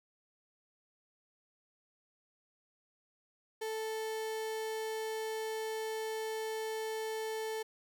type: tone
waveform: 35% pulse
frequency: 440 Hz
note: A4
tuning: in tune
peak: -34 dBFS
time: 3.61-7.63 s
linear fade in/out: 10 ms
effects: none